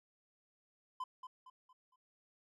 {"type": "tone with echo", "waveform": "triangle", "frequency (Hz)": 1019, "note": "C6", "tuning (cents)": -46, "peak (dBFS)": -36, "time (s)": [1, 1.04], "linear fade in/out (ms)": 5, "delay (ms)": 230, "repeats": 4, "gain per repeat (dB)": -8, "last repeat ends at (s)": 1.96, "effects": []}